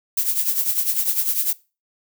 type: noise with tremolo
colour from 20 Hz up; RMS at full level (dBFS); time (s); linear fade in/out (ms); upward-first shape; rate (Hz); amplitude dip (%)
violet; -18; 0.17-1.53; 5; triangle; 10; 75
effects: noise-tail reverb RT60 0.3 s tail -21 dB re dry